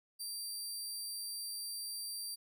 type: tone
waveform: 20% pulse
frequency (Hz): 4699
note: D8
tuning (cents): 0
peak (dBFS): -34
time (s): 0.19-2.36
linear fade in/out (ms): 20
effects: none